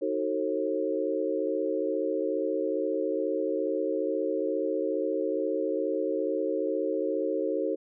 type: chord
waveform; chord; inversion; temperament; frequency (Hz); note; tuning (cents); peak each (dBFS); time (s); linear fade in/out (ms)
sine; D# diminished seventh; none; just; 311.1 / 373.4 / 448 / 537.6; D#4 / F#4 / A4 / C5; 0 / +16 / +31 / +47; -32 / -32 / -31 / -31; 0.01-7.76; 20
effects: none